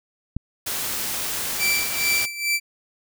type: click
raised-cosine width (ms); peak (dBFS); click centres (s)
5; -14; 0.366
type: noise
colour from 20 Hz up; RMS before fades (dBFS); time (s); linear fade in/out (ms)
white; -27; 0.66-2.26; 10
type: tone with tremolo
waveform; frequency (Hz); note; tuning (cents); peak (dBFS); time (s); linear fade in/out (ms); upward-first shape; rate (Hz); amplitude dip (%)
sawtooth; 2333; D7; -12; -15; 1.58-2.6; 50; sine; 2.3; 80
effects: none